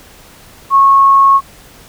sine tone, 1096 Hz, C#6, 20 cents flat, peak -4 dBFS, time 0.7-1.41 s, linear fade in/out 50 ms, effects pink hiss -40 dBFS RMS until 1.88 s

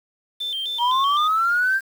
sine tone with vibrato, 3349 Hz, G#7, 14 cents sharp, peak -24 dBFS, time 0.4-1.28 s, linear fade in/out 10 ms, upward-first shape square, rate 3.9 Hz, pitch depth 100 cents each way
sine linear sweep, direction up, 932.3 to 1600 Hz, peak -16 dBFS, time 0.78-1.81 s, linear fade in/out 50 ms
effects tanh soft clip ceiling -10 dBFS + 7-bit

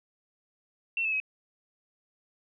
sine tone with pitch steps, 2705 / 2608 / 2548 Hz, E7 / E7 / D#7, +44 / -19 / +41 cents, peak -26 dBFS, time 0.97-1.201 s, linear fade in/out 2 ms, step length 77 ms, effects none

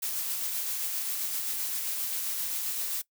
blue noise with tremolo, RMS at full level -31 dBFS, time 0.02-3.02 s, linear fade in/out 10 ms, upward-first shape sine, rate 7.6 Hz, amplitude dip 25%, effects noise-tail reverb RT60 0.1 s tail -21 dB re dry

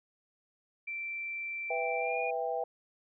sine tone with pitch glide, 2344 to 2438 Hz, D7 to D#7, -4 to -36 cents, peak -35 dBFS, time 0.87-2.31 s, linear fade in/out 10 ms, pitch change +68 cents, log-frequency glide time 1.98-2.19 s
sine chord, E minor, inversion second, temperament just, 494.4 / 659.3 / 791.1 Hz, B4 / E5 / G5, +2 / 0 / +16 cents, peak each -35 dBFS, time 1.7-2.64 s, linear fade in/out 5 ms
effects none

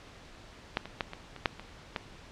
clicks, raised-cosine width 0.3 ms, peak -11 / -25 / -13 / -23 / -27 / -8 / -26 / -15 dBFS, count 8, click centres 0.771 / 0.856 / 1.008 / 1.134 / 1.363 / 1.458 / 1.596 / 1.962 s, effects pink hiss -51 dBFS RMS until 2.31 s + low-pass 5000 Hz 12 dB/octave

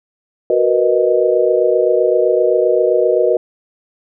sine chord, B major seventh, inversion second, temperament equal, 370 / 466.2 / 493.9 / 622.3 Hz, F#4 / A#4 / B4 / D#5, 0 / 0 / 0 / 0 cents, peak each -16 dBFS, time 0.5-3.37 s, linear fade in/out 2 ms, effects none

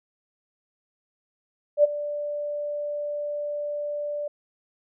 sine tone with ADSR envelope, 587.3 Hz, D5, in tune, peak -11 dBFS, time 1.77-4.28 s, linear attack 69 ms, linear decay 19 ms, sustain -16 dB, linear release 6 ms, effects none

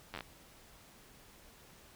slowing click train, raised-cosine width 0.3 ms, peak -25 dBFS, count 6, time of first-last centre 0.14-0.207 s, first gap 10 ms, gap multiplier 1.15, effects pink hiss -59 dBFS RMS until 1.95 s

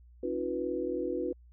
sine tone cluster, 277.7 / 321.2 / 360.1 / 491.1 Hz, C#4 / E4 / F#4 / B4, +3 / -45 / -47 / -10 cents, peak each -38 / -37 / -34 / -35 dBFS, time 0.23-1.33 s, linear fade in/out 5 ms, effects added 60 Hz sine -53 dBFS peak until 1.52 s

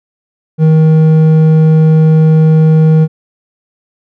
sine tone with hard clipping, 157.9 Hz, D#3, 26 cents sharp, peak -5 dBFS, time 0.58-3.08 s, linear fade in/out 50 ms, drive 6 dB, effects none

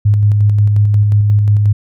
sine tone with tremolo, 103.83 Hz, G#2, in tune, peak -6 dBFS, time 0.05-1.73 s, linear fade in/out 10 ms, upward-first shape square, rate 5.6 Hz, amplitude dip 25%, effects none

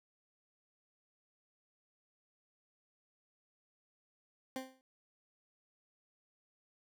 20% pulse tone with exponential decay, 261.6 Hz, C4, in tune, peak -31 dBFS, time 4.56-4.81 s, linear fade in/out 1 ms, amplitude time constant 54 ms, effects none

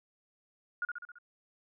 sine tone with echo, 1433 Hz, F6, 44 cents sharp, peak -30 dBFS, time 0.82-0.85 s, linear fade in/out 2 ms, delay 67 ms, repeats 5, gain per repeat -4 dB, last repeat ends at 1.185 s, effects none

